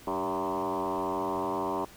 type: tone with frequency modulation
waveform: sine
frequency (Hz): 659.3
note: E5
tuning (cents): 0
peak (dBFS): -27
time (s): 0.07-1.85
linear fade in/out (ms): 5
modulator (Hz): 90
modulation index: 4.6
effects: tanh soft clip ceiling -23 dBFS + pink hiss -52 dBFS RMS until 1.96 s